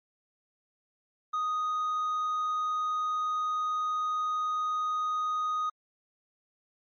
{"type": "tone with hard clipping", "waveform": "sine", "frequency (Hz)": 1244.5, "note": "D#6", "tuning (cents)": 0, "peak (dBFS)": -28, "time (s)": [1.33, 5.7], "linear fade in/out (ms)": 10, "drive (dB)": 2, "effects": ["MP3 32 kbps"]}